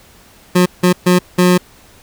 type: tone bursts at uneven times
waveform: 25% pulse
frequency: 180 Hz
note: F#3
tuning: 47 cents flat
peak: -4 dBFS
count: 4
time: 0.55-0.66 / 0.83-0.93 / 1.06-1.19 / 1.38-1.58 s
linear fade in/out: 10 ms
effects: pink hiss -45 dBFS RMS until 2.02 s